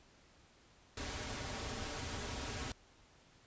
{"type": "noise with comb filter", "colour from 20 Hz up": "pink", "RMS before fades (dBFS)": -42, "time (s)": [0.97, 2.72], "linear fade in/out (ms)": 2, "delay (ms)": 5.8, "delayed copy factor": -0.55, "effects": ["pink hiss -65 dBFS RMS until 3.46 s", "resampled to 16000 Hz"]}